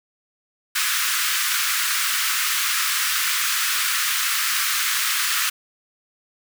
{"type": "high-pass noise", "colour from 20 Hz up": "pink", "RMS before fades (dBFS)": -22, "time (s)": [0.75, 5.5], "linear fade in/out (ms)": 10, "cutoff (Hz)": 1200, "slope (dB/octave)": 48, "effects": []}